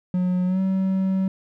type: tone with pitch glide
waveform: triangle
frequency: 181.4 to 190.31 Hz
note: F#3 to F#3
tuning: -34 to +49 cents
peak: -17 dBFS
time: 0.14-1.28 s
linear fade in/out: 2 ms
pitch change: +83 cents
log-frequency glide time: 0.46-0.6 s
effects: none